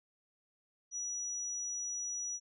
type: tone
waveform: sine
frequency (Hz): 5850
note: F#8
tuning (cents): -21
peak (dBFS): -36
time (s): 0.91-2.4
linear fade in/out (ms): 50
effects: none